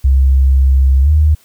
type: tone with pitch glide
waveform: sine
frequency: 66.8 to 76.29 Hz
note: C2 to D#2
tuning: +36 to -34 cents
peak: -6 dBFS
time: 0.04-1.35 s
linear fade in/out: 10 ms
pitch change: +230 cents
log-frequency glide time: 1.02-1.1 s
effects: white hiss -50 dBFS RMS until 1.44 s